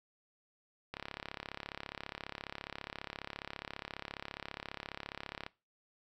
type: click train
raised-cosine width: 0.3 ms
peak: -24 dBFS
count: 158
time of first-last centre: 0.94-5.464 s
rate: 34.7 Hz
effects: noise-tail reverb RT60 0.3 s tail -21 dB re dry